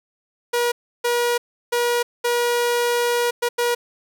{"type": "tone bursts at uneven times", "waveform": "sawtooth", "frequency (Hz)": 480, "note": "B4", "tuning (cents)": -49, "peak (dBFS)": -14, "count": 6, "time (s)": [[0.53, 0.72], [1.04, 1.38], [1.72, 2.03], [2.24, 3.31], [3.42, 3.49], [3.58, 3.75]], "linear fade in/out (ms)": 10, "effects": []}